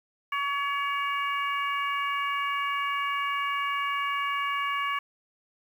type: harmonic tone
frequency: 565 Hz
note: C#5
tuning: 33 cents sharp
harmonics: 2 / 3 / 4 / 5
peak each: -28 / -35 / -33 / -37 dBFS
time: 0.32-4.99 s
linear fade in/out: 5 ms
effects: 9-bit